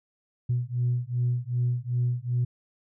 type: beating tone pair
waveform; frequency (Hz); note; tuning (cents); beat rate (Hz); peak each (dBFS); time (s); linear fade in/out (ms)
sine; 121.2 / 123.8; B2 / B2; -32 / +5; 2.6; -26; 0.49-2.45; 10
effects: tanh soft clip ceiling -18 dBFS